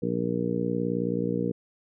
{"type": "harmonic tone", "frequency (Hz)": 59, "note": "A#1", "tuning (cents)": 22, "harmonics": [2, 3, 4, 5, 6, 7, 8], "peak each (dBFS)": [-36, -30, -32, -32, -39, -34, -31], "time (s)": [0.02, 1.52], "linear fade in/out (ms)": 10, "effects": []}